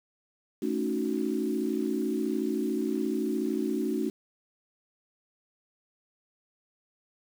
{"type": "chord", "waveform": "sine", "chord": "D# half-diminished seventh", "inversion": "second", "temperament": "equal", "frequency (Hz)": [220, 277.2, 311.1, 370], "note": ["A3", "C#4", "D#4", "F#4"], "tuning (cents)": [0, 0, 0, 0], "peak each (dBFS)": -32, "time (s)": [0.62, 4.1], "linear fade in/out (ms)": 5, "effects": ["8-bit"]}